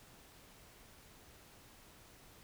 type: silence
effects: pink hiss -60 dBFS RMS until 2.43 s